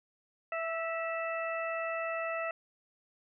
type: harmonic tone with a mistuned harmonic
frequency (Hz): 659.3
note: E5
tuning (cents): 0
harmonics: 1 / 2 / 3 / 4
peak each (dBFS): -35 / -38 / -40 / -41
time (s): 0.52-2.51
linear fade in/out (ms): 2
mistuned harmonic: 3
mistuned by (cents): -25
effects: none